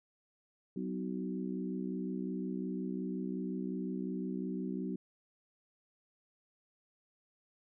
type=harmonic tone with a mistuned harmonic; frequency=62.8 Hz; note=B1; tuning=30 cents sharp; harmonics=3 / 4 / 5 / 6; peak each=-38 / -40 / -42 / -44 dBFS; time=0.76-4.96 s; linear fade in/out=5 ms; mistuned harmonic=4; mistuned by=+19 cents; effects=none